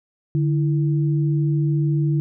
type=tone pair together; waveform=sine; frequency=147.71 / 329.6 Hz; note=D3 / E4; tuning=+10 / 0 cents; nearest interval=octave + major second; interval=1390 cents; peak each=-17 / -26 dBFS; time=0.35-2.2 s; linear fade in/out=0 ms; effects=none